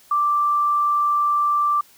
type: tone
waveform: sine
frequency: 1174.7 Hz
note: D6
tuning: in tune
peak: -16 dBFS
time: 0.11-1.81 s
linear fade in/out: 5 ms
effects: white hiss -52 dBFS RMS until 1.97 s